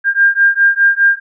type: beating tone pair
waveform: sine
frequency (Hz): 1600 / 1604.9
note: G6 / G6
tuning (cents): +35 / +40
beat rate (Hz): 4.9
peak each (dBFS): -11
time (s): 0.04-1.2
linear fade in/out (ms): 50
effects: none